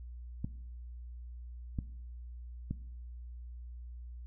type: clicks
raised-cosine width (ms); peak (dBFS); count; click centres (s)
5; -22; 3; 0.445 / 1.788 / 2.71
effects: noise-tail reverb RT60 0.8 s tail -18 dB re dry + added 60 Hz sine -43 dBFS peak until 4.26 s